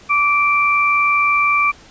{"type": "tone pair together", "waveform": "sine", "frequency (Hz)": [1163.7, 2349], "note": ["D6", "D7"], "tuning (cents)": [-16, 0], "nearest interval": "octave", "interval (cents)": 1216, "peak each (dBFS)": -15, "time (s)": [0.09, 1.72], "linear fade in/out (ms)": 20, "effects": ["pink hiss -44 dBFS RMS until 1.9 s", "resampled to 16000 Hz"]}